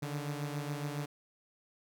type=beating tone pair; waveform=sawtooth; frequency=144 / 151.2 Hz; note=D3 / D#3; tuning=-34 / -49 cents; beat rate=7.2 Hz; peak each=-33 / -37 dBFS; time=0.02-1.06 s; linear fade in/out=10 ms; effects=none